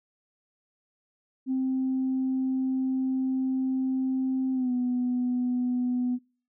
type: tone with pitch glide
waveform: sine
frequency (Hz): 261.6 to 248.2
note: C4 to B3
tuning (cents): 0 to +9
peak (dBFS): -23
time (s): 1.46-6.19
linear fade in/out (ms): 50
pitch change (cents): -91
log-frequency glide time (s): 4.53-4.72
effects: noise-tail reverb RT60 0.4 s tail -23 dB re dry + tanh soft clip ceiling -20 dBFS